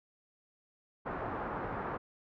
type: low-pass noise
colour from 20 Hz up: white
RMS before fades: -38 dBFS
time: 1.05-1.98 s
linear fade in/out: 20 ms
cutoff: 1300 Hz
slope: 24 dB/octave
effects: none